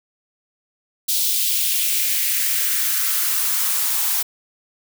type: noise with high-pass filter sweep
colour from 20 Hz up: blue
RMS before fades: -20 dBFS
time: 1.08-4.23 s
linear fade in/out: 10 ms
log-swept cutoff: 3800 to 750 Hz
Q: 2
effects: none